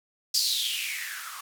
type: noise with band-pass filter sweep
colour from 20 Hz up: violet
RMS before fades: -30 dBFS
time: 0.34-1.41 s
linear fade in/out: 5 ms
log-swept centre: 5100 to 1100 Hz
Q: 6.5
effects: none